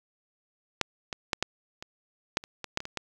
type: clicks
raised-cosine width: 0.2 ms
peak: -6 / -16 / -8 / -8 / -22 / -7 / -25 / -18 / -9 / -20 / -20 / -14 dBFS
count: 12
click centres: 0.813 / 1.128 / 1.332 / 1.426 / 1.825 / 2.371 / 2.439 / 2.643 / 2.774 / 2.804 / 2.854 / 2.973 s
effects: 8-bit